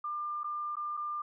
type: tone with dropouts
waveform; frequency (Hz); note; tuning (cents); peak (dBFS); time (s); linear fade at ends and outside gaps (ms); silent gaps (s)
sine; 1197; D6; +33; -33; 0.04-1.22; 5; 0.434-0.442 / 0.756-0.767 / 0.97-0.973
effects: none